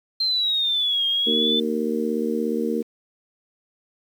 sine exponential two-way sweep, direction down then up, 4171 to 3221 to 3535 Hz, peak -19 dBFS, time 0.2-1.6 s, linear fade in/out 5 ms, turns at 1.06 s
harmonic tone, 77 Hz, D#2, 17 cents flat, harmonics 3 / 4 / 5 / 6, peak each -25 / -28 / -29 / -26 dBFS, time 1.26-2.83 s, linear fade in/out 20 ms
effects 8-bit

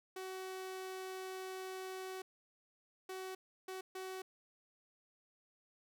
sawtooth tone bursts at uneven times, 376 Hz, F#4, 28 cents sharp, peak -39 dBFS, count 4, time 0.16-2.22 / 3.09-3.35 / 3.68-3.81 / 3.95-4.22 s, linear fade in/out 5 ms, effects none

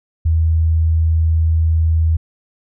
sine tone, 80.8 Hz, E2, 34 cents flat, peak -11 dBFS, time 0.25-2.17 s, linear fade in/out 10 ms, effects none

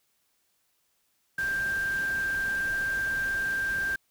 sine tone in noise, 1581 Hz, G6, 14 cents sharp, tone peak -26 dBFS, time 1.38-3.96 s, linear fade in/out 5 ms, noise pink, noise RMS -42 dBFS, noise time 1.38-3.96 s, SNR +13 dB, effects white hiss -72 dBFS RMS until 4.1 s

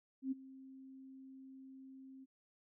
sine tone with ADSR envelope, 265.4 Hz, C4, 25 cents sharp, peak -33 dBFS, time 0.22-2.26 s, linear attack 96 ms, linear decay 19 ms, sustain -19 dB, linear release 29 ms, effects none

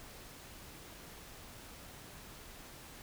silence, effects pink hiss -52 dBFS RMS until 3.02 s

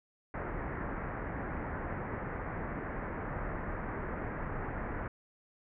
pink low-pass noise, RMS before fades -38 dBFS, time 0.34-5.08 s, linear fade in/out 2 ms, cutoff 2000 Hz, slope 48 dB/octave, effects none

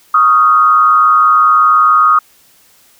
sine tone with frequency modulation, 1244.5 Hz, D#6, in tune, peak -5 dBFS, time 0.14-2.19 s, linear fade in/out 5 ms, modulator 126 Hz, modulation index 0.68, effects white hiss -48 dBFS RMS until 2.99 s

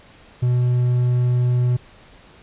triangle tone, 123.47 Hz, B2, in tune, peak -13 dBFS, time 0.42-1.77 s, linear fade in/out 10 ms, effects pink hiss -48 dBFS RMS until 2.42 s + resampled to 8000 Hz

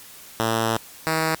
5% pulse tone pair in turn, 112.6 / 159.84 Hz, A2 / D#3, +40 / +47 cents, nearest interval tritone, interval 607 cents, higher second, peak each -9 / -9 dBFS, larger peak neither, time 0.4-0.77 / 1.07-1.35 s, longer first, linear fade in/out 0 ms, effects white hiss -44 dBFS RMS until 1.4 s + Opus 48 kbps

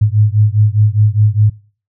sine beating tone pair, 103.83 / 108.73 Hz, G#2 / A2, 0 / -20 cents, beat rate 4.9 Hz, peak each -11 dBFS, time 0.01-1.5 s, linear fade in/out 10 ms, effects noise-tail reverb RT60 0.4 s tail -22 dB re dry

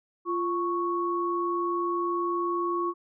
sine tone pair together, 347.1 / 1108 Hz, F4 / C#6, -11 / -1 cents, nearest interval octave + minor sixth, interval 2010 cents, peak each -28 dBFS, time 0.25-2.94 s, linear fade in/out 50 ms, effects none

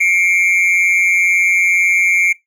triangle tone pair together, 2153 / 2335 Hz, C7 / D7, +49 / -11 cents, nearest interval minor second, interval 140 cents, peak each -12 dBFS, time 0-2.33 s, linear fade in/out 10 ms, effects noise-tail reverb RT60 0.2 s tail -23 dB re dry

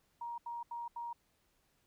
sine tone bursts, 943 Hz, A#5, 20 cents sharp, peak -39 dBFS, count 4, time 0.21-1.13 s, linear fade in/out 5 ms, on 170 ms, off 80 ms, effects pink hiss -75 dBFS RMS until 1.86 s

